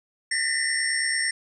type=tone cluster; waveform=sine; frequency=1793 / 1862 / 2002 / 5450 / 8550 Hz; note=A6 / A#6 / B6 / F8 / C9; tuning=+32 / -2 / +23 / -43 / +36 cents; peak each=-29 dBFS; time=0.31-1.31 s; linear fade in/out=5 ms; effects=none